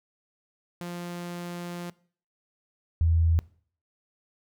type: tone pair in turn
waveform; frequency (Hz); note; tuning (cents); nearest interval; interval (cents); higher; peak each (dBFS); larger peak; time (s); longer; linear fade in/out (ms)
sawtooth / sine; 174.61 / 82.4; F3 / E2; 0 / 0; octave + minor second; 1300; first; -30 / -19; second; 0.81-1.9 / 3.01-3.39; first; 0
effects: noise-tail reverb RT60 0.5 s tail -22 dB re dry